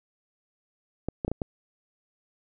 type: clicks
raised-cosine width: 2 ms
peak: -15 dBFS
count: 5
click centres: 1.086 / 1.248 / 1.28 / 1.316 / 1.418 s
effects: none